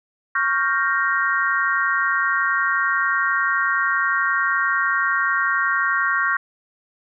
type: chord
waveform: sine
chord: G half-diminished seventh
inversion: second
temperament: equal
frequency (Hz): 1108.7 / 1396.9 / 1568 / 1864.7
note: Db6 / F6 / G6 / Bb6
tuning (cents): 0 / 0 / 0 / 0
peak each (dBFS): -23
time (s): 0.35-6.37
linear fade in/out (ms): 5
effects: none